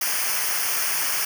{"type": "noise with comb filter", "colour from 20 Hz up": "white", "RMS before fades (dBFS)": -24, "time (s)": [0.01, 1.25], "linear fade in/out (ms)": 5, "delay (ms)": 0.26, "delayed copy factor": -0.8, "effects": []}